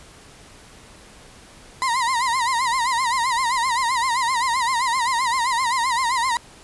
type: tone with vibrato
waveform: 35% pulse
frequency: 987.8 Hz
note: B5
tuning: in tune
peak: -17 dBFS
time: 1.82-6.37 s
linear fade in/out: 0 ms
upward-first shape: sine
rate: 7.7 Hz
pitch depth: 130 cents each way
effects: pink hiss -46 dBFS RMS until 6.63 s + resampled to 24000 Hz